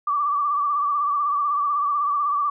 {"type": "tone with vibrato", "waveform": "sine", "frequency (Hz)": 1162, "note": "D6", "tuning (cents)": -19, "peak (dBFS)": -19, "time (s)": [0.07, 2.5], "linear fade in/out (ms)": 5, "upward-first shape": "sine", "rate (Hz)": 16, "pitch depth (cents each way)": 56, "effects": []}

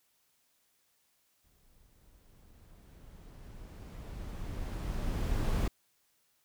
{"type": "noise with exponential growth", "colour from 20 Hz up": "brown", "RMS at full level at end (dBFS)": -28, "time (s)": [1.44, 5.68], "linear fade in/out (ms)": 5, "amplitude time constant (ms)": 920, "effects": ["white hiss -73 dBFS RMS until 6.44 s"]}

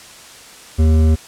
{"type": "tone with hard clipping", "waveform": "sine", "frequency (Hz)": 78.8, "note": "D#2", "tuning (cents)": 23, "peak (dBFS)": -11, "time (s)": [0.78, 1.16], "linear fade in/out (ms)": 20, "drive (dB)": 11, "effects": ["white hiss -39 dBFS RMS until 1.27 s", "low-pass 9000 Hz 12 dB/octave"]}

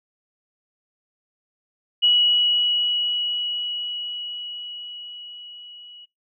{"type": "tone with level ramp", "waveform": "sine", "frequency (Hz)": 2924, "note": "F#7", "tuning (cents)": -21, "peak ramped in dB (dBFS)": [-13, -41], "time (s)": [2.02, 6.06], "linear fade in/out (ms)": 20, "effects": ["noise-tail reverb RT60 0.2 s tail -25 dB re dry"]}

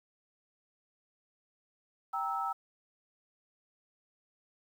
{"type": "chord", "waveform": "sine", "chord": "E diminished", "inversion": "first", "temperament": "equal with one note detuned", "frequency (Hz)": [784, 932.3, 1307.9], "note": ["G5", "Bb5", "E6"], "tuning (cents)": [0, 0, -14], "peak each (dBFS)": [-36, -38, -34], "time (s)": [2.13, 2.53], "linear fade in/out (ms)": 10, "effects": ["10-bit"]}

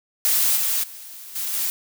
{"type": "noise with level steps", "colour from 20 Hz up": "blue", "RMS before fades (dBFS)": [-19, -22, -39, -27, -24], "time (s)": [0.25, 1.7], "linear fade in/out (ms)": 0, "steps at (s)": [0.56, 0.83, 1.35, 1.53], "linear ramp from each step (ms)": 10, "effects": []}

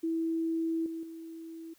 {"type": "tone with level steps", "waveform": "sine", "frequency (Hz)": 327.3, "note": "E4", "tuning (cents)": -12, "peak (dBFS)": [-28, -35, -41], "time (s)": [0.03, 1.74], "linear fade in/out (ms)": 10, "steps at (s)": [0.86, 1.03], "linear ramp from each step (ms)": 2, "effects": ["white hiss -65 dBFS RMS until 1.78 s"]}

